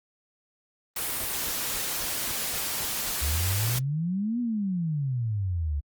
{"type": "noise", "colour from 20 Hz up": "white", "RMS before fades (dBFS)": -30, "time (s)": [0.96, 3.79], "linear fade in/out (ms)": 5}
{"type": "noise bursts", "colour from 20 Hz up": "pink", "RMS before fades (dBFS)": -39, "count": 8, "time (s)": [1.2, 3.116], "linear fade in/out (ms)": 2, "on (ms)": 47, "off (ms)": 220}
{"type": "exponential two-way sweep", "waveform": "sine", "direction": "up then down", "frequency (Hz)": [69.3, 246.9, 69.3], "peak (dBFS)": -25, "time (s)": [3.21, 5.81], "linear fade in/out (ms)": 20, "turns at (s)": 4.4}
{"effects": ["Opus 32 kbps"]}